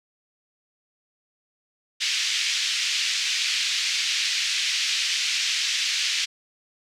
pink band-pass noise, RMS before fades -25 dBFS, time 2-6.26 s, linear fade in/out 20 ms, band 2300 to 6100 Hz, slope 24 dB/octave, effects none

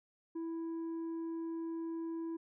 sine tone with tanh clipping, 329.6 Hz, E4, in tune, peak -38 dBFS, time 0.35-2.37 s, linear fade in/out 10 ms, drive 4 dB, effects none

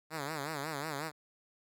5% pulse tone with vibrato, 149.1 Hz, D3, 27 cents sharp, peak -25 dBFS, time 0.1-1.12 s, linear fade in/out 50 ms, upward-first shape sine, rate 5.5 Hz, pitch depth 140 cents each way, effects none

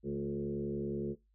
sine tone with frequency modulation, 285.8 Hz, D4, 47 cents flat, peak -33 dBFS, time 0.03-1.16 s, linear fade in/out 50 ms, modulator 70.7 Hz, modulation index 2.2, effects noise-tail reverb RT60 0.2 s tail -21 dB re dry + added 51 Hz sine -68 dBFS peak until 1.34 s

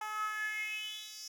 10% pulse tone with high-pass filter sweep, 427.7 Hz, A4, 49 cents flat, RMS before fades -39 dBFS, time 0.01-1.28 s, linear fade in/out 5 ms, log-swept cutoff 950 to 5300 Hz, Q 7.5, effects none

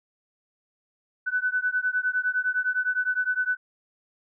sine beating tone pair, 1494 / 1503.8 Hz, F#6 / F#6, +16 / +28 cents, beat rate 9.8 Hz, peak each -26 dBFS, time 1.26-3.57 s, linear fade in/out 20 ms, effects none

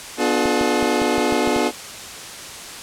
25% pulse chord, B diminished seventh, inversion none, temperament just, 246.9 / 296.3 / 355.6 / 426.7 Hz, B3 / D4 / F4 / Ab4, 0 / +15 / +31 / +47 cents, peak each -19 dBFS, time 0.17-1.72 s, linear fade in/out 50 ms
clicks, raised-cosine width 3 ms, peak -17 dBFS, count 8, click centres 0.457 / 0.612 / 0.827 / 1.018 / 1.181 / 1.324 / 1.475 / 1.563 s
effects white hiss -34 dBFS RMS until 2.82 s + low-pass 9000 Hz 12 dB/octave

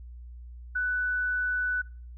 sine tone, 1490 Hz, F#6, 12 cents sharp, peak -25 dBFS, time 0.75-1.82 s, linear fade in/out 10 ms, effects noise-tail reverb RT60 0.4 s tail -23 dB re dry + added 60 Hz sine -41 dBFS peak until 2.17 s

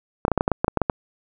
clicks, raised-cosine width 1 ms, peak -4 dBFS, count 12, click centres 0.251 / 0.281 / 0.317 / 0.377 / 0.409 / 0.479 / 0.517 / 0.645 / 0.681 / 0.773 / 0.817 / 0.898 s, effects none

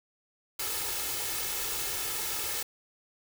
white noise with comb filter, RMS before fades -33 dBFS, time 0.59-2.63 s, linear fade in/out 5 ms, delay 2.3 ms, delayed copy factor +0.65, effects none

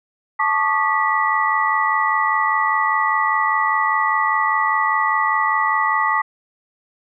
sine tone cluster, 875 / 1120 / 1205 / 1952 Hz, A5 / C#6 / D6 / B6, -10 / +18 / +44 / -21 cents, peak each -21 dBFS, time 0.39-6.22 s, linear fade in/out 10 ms, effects none

